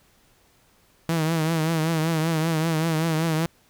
sawtooth tone with vibrato, 161.2 Hz, E3, 38 cents flat, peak -17 dBFS, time 1.09-3.46 s, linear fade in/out 0 ms, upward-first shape triangle, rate 5.2 Hz, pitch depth 79 cents each way, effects pink hiss -60 dBFS RMS until 3.69 s

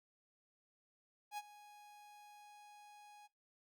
45% pulse tone with ADSR envelope, 830.6 Hz, G#5, in tune, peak -40 dBFS, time 1.31-3.28 s, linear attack 67 ms, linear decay 38 ms, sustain -17 dB, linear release 24 ms, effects noise-tail reverb RT60 0.2 s tail -20 dB re dry + Opus 48 kbps

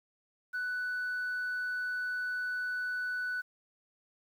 sine tone, 1488 Hz, F#6, 9 cents sharp, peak -30 dBFS, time 0.53-3.42 s, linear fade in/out 20 ms, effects tanh soft clip ceiling -30 dBFS + 10-bit

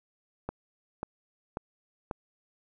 click train, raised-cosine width 1 ms, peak -19 dBFS, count 4, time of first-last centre 0.49-2.112 s, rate 1.85 Hz, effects none

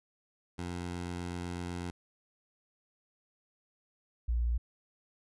15% pulse / sine tone pair in turn, 88 / 58.73 Hz, F2 / A#1, +14 / +14 cents, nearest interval perfect fifth, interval 700 cents, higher first, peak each -30 / -27 dBFS, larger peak second, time 0.58-1.91 / 4.28-4.58 s, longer first, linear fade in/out 10 ms, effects resampled to 24000 Hz

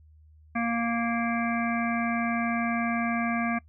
harmonic tone, 233.1 Hz, A#3, in tune, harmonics 1 / 3 / 5 / 7 / 9 / 10, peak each -27 / -32 / -34 / -35 / -37 / -37 dBFS, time 0.55-3.59 s, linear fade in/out 10 ms, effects noise-tail reverb RT60 0.1 s tail -22 dB re dry + added 77 Hz sine -52 dBFS peak until 3.68 s

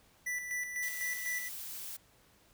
square tone with tremolo, 1975.5 Hz, B6, in tune, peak -34 dBFS, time 0.26-1.49 s, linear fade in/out 10 ms, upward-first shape square, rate 4 Hz, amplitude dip 50%
blue noise, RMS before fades -43 dBFS, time 0.82-1.97 s, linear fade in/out 10 ms
effects pink hiss -65 dBFS RMS until 2.53 s

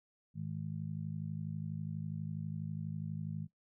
harmonic tone, 52.2 Hz, G#1, 10 cents sharp, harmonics 2 / 3 / 4, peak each -44 / -39 / -45 dBFS, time 0.34-3.48 s, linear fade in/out 50 ms, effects noise-tail reverb RT60 0.1 s tail -17 dB re dry

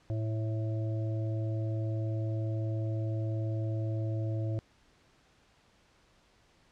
harmonic tone, 110 Hz, A2, in tune, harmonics 1 / 3 / 5 / 6, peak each -30 / -40 / -44 / -46 dBFS, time 0.1-4.59 s, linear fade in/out 0 ms, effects pink hiss -65 dBFS RMS until 6.71 s + low-pass 6000 Hz 12 dB/octave

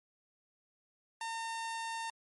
sawtooth tone, 910 Hz, A#5, 42 cents flat, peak -33 dBFS, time 1.21-2.1 s, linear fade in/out 2 ms, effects MP3 48 kbps

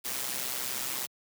white noise with amplitude modulation, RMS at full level -31 dBFS, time 0.04-1.07 s, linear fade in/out 20 ms, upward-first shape sine, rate 129 Hz, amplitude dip 65%, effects high-pass 100 Hz 12 dB/octave

